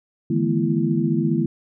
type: tone cluster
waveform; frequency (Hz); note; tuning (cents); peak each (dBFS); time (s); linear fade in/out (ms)
sine; 149.8 / 164.4 / 211.7 / 241.1 / 334.6; D3 / E3 / G#3 / B3 / E4; +35 / -4 / +33 / -41 / +26; -24; 0.3-1.46; 5
effects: none